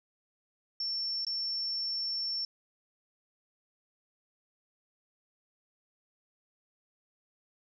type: tone with dropouts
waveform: sine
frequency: 5420 Hz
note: E8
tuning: 47 cents sharp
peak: -31 dBFS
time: 0.8-2.45 s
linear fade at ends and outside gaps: 2 ms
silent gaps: 1.249-1.267 s
effects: none